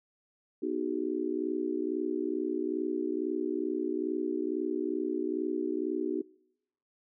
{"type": "chord", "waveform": "sine", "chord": "G# minor seventh", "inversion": "first", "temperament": "just", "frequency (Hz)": [249.2, 311.5, 373.8, 415.3], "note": ["B3", "D#4", "F#4", "G#4"], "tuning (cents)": [16, 2, 18, 0], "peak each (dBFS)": [-38, -33, -33, -39], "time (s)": [0.62, 6.22], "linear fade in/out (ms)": 10, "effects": ["noise-tail reverb RT60 0.9 s tail -26 dB re dry"]}